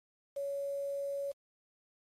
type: tone with quantisation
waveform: sine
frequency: 560 Hz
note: C#5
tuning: 18 cents sharp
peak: -34 dBFS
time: 0.36-1.32 s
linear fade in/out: 10 ms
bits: 9
effects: low-pass 12000 Hz 12 dB/octave + AAC 48 kbps